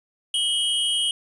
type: tone pair together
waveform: square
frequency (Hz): 2947 / 3219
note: F#7 / G7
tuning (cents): -8 / +45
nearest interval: major second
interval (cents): 153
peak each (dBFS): -24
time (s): 0.34-1.11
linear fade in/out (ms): 2
effects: resampled to 24000 Hz + 9-bit